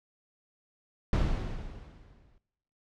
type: noise with exponential decay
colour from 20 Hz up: brown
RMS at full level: -24 dBFS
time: 1.13-2.38 s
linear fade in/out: 1 ms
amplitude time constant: 270 ms
effects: noise-tail reverb RT60 0.9 s tail -21 dB re dry + low-pass 5000 Hz 12 dB/octave